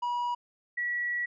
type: tone pair in turn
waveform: triangle / sine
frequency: 967 / 1934 Hz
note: B5 / B6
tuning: -37 / -37 cents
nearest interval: octave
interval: 1200 cents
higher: second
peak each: -26 / -28 dBFS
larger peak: first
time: 0.02-0.35 / 0.77-1.26 s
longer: second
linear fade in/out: 10 ms
effects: resampled to 16000 Hz